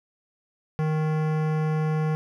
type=tone with hard clipping; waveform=sine; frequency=155.56 Hz; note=D#3; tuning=in tune; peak=-24 dBFS; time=0.79-2.15 s; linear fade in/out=0 ms; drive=18 dB; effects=none